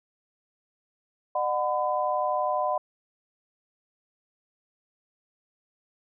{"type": "tone cluster", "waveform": "sine", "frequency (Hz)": [604, 736, 1008], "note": ["D5", "F#5", "B5"], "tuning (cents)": [48, -9, 35], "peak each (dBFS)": -28, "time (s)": [1.35, 2.78], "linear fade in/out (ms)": 5, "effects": []}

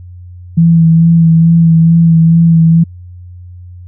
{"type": "tone with vibrato", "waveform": "sine", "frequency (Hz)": 165.1, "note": "E3", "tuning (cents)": 3, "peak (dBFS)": -3, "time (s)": [0.57, 2.84], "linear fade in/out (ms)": 10, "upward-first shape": "sine", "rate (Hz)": 2.3, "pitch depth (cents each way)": 22, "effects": ["added 89 Hz sine -28 dBFS peak until 3.87 s"]}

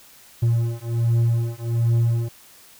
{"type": "beating tone pair", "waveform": "triangle", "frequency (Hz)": [116, 117.3], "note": ["A#2", "A#2"], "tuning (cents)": [-8, 11], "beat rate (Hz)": 1.3, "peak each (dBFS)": -19, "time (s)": [0.42, 2.29], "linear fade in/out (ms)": 10, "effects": ["white hiss -49 dBFS RMS until 2.79 s"]}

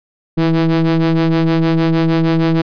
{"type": "ring-modulated tone", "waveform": "square", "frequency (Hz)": 82.41, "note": "E2", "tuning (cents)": 0, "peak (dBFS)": -9, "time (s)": [0.37, 2.62], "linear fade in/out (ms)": 10, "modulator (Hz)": 244, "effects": ["resampled to 11025 Hz"]}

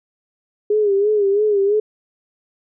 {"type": "tone with vibrato", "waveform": "sine", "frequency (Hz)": 410, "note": "G#4", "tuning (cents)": -22, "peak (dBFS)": -13, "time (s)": [0.7, 1.8], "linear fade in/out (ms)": 5, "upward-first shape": "sine", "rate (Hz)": 3, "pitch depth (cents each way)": 78, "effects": []}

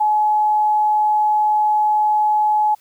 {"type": "tone", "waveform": "sine", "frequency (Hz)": 849, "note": "G#5", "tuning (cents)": 38, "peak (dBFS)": -13, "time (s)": [0, 2.75], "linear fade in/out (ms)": 10, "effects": ["white hiss -56 dBFS RMS until 2.8 s"]}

